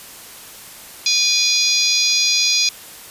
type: harmonic tone with a mistuned harmonic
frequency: 818 Hz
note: G#5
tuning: 26 cents flat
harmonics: 3 / 4 / 5 / 6 / 7 / 8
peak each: -22 / -23 / -21 / -18 / -23 / -22 dBFS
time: 1.06-2.69 s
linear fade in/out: 2 ms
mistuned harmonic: 4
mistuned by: +84 cents
effects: white hiss -38 dBFS RMS until 3.1 s + resampled to 32000 Hz